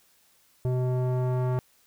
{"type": "tone with low-pass filter sweep", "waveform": "square", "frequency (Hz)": 126.5, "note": "B2", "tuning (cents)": 42, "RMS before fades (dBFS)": -26, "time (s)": [0.65, 1.59], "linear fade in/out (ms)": 0, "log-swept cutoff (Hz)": [550, 1000], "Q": 1.2, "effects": ["white hiss -63 dBFS RMS until 1.86 s"]}